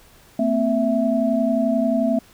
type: tone cluster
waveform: sine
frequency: 226.4 / 257.7 / 660 Hz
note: A3 / C4 / E5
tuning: +50 / -26 / +2 cents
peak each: -21 dBFS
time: 0.39-2.19 s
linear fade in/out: 5 ms
effects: pink hiss -51 dBFS RMS until 2.33 s